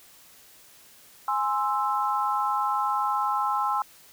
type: chord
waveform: sine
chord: Ab augmented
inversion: none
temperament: equal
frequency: 830.6 / 1046.5 / 1318.5 Hz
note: Ab5 / C6 / E6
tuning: 0 / 0 / 0 cents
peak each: -27 / -27 / -28 dBFS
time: 1.28-3.82 s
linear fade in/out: 2 ms
effects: white hiss -53 dBFS RMS until 4.12 s